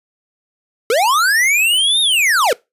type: linear two-way sweep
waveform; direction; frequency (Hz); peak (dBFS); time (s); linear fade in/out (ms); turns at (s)
square; up then down; 415.3 to 3749 to 415.3; -12; 0.9-2.53; 2; 2.01
effects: noise-tail reverb RT60 0.2 s tail -22 dB re dry + resampled to 32000 Hz